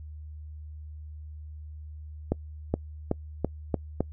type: accelerating click train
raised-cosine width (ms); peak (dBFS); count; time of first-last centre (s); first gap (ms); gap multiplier
2; -11; 6; 2.32-4.006; 420; 0.89
effects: noise-tail reverb RT60 0.1 s tail -26 dB re dry + added 76 Hz sine -39 dBFS peak until 4.12 s